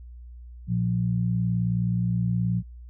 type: tone pair together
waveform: sine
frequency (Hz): 117.3 / 176.31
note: A#2 / F3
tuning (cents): +11 / +17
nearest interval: perfect fifth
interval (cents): 706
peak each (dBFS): -24 / -25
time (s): 0.67-2.63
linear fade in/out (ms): 50
effects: added 60 Hz sine -40 dBFS peak until 2.89 s